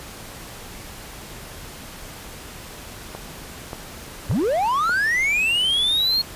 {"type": "click train", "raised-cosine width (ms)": 1, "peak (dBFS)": -17, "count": 4, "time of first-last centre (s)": [3.15, 4.894], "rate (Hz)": 1.72}
{"type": "linear sweep", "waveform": "triangle", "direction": "up", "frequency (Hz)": [64.6, 4318], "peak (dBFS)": -16, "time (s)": [4.29, 6.22], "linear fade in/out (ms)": 10}
{"effects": ["pink hiss -38 dBFS RMS until 6.35 s", "resampled to 32000 Hz"]}